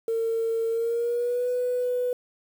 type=tone with pitch glide; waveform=sine; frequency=454.4 to 495.5 Hz; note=A#4 to B4; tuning=-44 to +6 cents; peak=-22 dBFS; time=0.08-2.13 s; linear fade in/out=2 ms; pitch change=+150 cents; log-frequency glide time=0.69-1.48 s; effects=tanh soft clip ceiling -19 dBFS + 8-bit